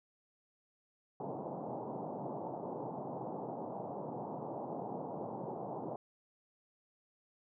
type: band-pass noise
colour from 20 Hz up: white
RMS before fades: -42 dBFS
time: 1.2-5.96 s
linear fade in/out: 2 ms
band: 120 to 900 Hz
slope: 48 dB/octave
effects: none